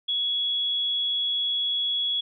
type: tone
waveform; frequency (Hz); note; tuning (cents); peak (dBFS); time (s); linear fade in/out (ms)
sine; 3359; G#7; +19; -23; 0.08-2.21; 10
effects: none